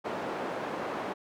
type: band-pass noise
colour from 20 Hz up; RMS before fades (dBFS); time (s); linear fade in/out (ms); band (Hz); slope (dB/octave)
white; -35; 0.04-1.14; 20; 220 to 880; 12
effects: none